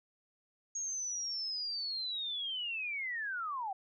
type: linear sweep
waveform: sine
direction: down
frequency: 6600 to 740 Hz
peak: -35 dBFS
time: 0.75-3.73 s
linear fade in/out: 5 ms
effects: none